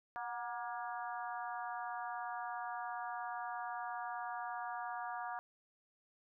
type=harmonic tone with a mistuned harmonic; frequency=237 Hz; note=A#3; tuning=29 cents sharp; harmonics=3 / 4 / 5 / 6 / 7; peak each=-43 / -45 / -47 / -49 / -50 dBFS; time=0.16-5.39 s; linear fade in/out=0 ms; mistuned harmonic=3; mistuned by=+47 cents; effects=none